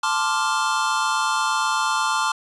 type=chord; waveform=square; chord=D minor seventh; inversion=second; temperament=equal; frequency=880 / 1046.5 / 1174.7 / 1396.9 Hz; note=A5 / C6 / D6 / F6; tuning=0 / 0 / 0 / 0 cents; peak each=-26 dBFS; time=0.03-2.32 s; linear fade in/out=5 ms; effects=resampled to 22050 Hz + 9-bit